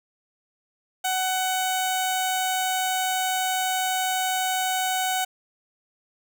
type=tone with notch filter; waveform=15% pulse; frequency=748 Hz; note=F#5; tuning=19 cents sharp; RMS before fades=-25 dBFS; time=1.04-5.25 s; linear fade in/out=10 ms; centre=1900 Hz; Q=1.1; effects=none